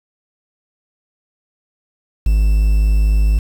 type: tone with quantisation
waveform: triangle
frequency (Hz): 52.1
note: G#1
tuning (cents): +6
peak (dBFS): -8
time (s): 2.26-3.39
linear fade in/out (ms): 5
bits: 6
effects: none